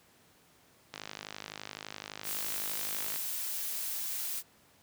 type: click train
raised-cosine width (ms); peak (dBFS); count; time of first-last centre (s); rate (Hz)
0.2; -22; 116; 0.94-3.16; 51.8
type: noise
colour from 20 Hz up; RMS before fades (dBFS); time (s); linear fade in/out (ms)
blue; -36; 2.23-4.43; 50
effects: pink hiss -63 dBFS RMS until 4.82 s + high-pass 100 Hz 12 dB/octave